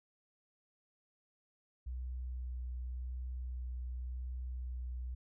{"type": "tone with vibrato", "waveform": "sine", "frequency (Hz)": 62.3, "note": "B1", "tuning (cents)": 16, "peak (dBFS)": -38, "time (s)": [1.86, 5.15], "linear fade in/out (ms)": 10, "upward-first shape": "sine", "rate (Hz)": 0.9, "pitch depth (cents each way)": 12, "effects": []}